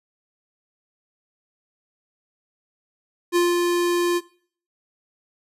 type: tone with ADSR envelope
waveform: square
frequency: 349.2 Hz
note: F4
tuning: in tune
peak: -16 dBFS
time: 3.32-4.21 s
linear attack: 40 ms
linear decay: 190 ms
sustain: -3 dB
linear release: 41 ms
effects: noise-tail reverb RT60 0.5 s tail -19 dB re dry + resampled to 32000 Hz